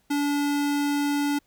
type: tone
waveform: square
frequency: 288 Hz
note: D4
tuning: 34 cents flat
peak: -23 dBFS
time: 0.1-1.39 s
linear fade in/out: 10 ms
effects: pink hiss -67 dBFS RMS until 1.46 s